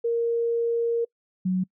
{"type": "tone pair in turn", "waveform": "sine", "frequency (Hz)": [466.2, 185.01], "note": ["A#4", "F#3"], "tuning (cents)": [0, 0], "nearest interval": "octave + major third", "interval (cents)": 1600, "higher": "first", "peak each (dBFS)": -21, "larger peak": "neither", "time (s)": [[0.04, 1.05], [1.45, 1.64]], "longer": "first", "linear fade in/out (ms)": 10, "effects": ["noise-tail reverb RT60 0.1 s tail -26 dB re dry"]}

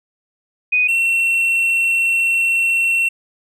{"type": "tone pair in turn", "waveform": ["sine", "triangle"], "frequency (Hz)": [2489, 2714], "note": ["D#7", "E7"], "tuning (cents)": [0, 50], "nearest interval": "minor second", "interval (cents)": 150, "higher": "second", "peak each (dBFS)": -12, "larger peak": "neither", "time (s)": [[0.72, 0.88], [0.88, 3.09]], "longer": "second", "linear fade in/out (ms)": 10, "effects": []}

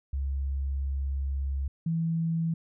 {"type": "tone pair in turn", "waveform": "sine", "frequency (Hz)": [68.4, 164.48], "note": ["C#2", "E3"], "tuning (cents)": [-23, -4], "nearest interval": "octave + minor third", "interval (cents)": 1519, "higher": "second", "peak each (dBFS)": [-27, -25], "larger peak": "second", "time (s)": [[0.13, 1.68], [1.86, 2.54]], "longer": "first", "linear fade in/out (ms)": 5, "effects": []}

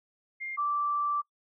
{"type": "tone pair in turn", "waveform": "sine", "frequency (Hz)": [2115, 1168.6], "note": ["C7", "D6"], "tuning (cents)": [18, -9], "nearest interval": "minor seventh", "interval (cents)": 1027, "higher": "first", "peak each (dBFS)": [-34, -26], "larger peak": "second", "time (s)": [[0.4, 0.57], [0.57, 1.22]], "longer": "second", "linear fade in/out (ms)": 20, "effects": ["noise-tail reverb RT60 0.1 s tail -23 dB re dry"]}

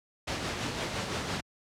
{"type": "noise with tremolo", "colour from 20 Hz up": "pink", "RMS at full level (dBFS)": -31, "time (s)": [0.27, 1.41], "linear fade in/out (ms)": 10, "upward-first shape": "sine", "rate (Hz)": 5.9, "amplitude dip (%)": 35, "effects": ["high-pass 80 Hz 12 dB/octave", "low-pass 6000 Hz 12 dB/octave"]}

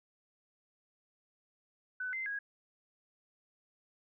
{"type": "tone with pitch steps", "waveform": "sine", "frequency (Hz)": [1503, 2075, 1648], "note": ["F#6", "C7", "G#6"], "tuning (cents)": [27, -15, -14], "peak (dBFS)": -35, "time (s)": [2, 2.39], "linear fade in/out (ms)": 5, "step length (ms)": 130, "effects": []}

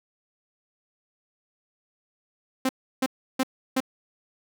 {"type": "tone bursts", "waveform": "sawtooth", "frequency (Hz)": 261.6, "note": "C4", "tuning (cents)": 0, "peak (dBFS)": -17, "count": 4, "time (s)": [2.65, 3.804], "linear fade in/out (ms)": 5, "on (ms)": 41, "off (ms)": 330, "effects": []}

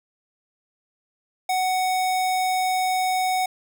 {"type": "tone", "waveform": "square", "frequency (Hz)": 744, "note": "F#5", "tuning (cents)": 9, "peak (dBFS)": -21, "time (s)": [1.49, 3.46], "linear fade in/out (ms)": 5, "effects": []}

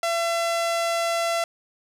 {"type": "tone", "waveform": "sawtooth", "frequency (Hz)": 675, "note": "E5", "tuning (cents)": 41, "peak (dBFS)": -18, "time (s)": [0.03, 1.44], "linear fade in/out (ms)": 2, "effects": ["low-pass 10000 Hz 12 dB/octave", "9-bit"]}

